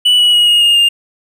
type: tone with pitch steps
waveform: triangle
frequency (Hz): 2960 / 2929 / 2899 / 2869 / 2839 / 2810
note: F#7 / F#7 / F#7 / F7 / F7 / F7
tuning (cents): 0 / -18 / -36 / +46 / +28 / +10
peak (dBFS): -5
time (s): 0.05-0.89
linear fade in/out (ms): 10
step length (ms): 140
effects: none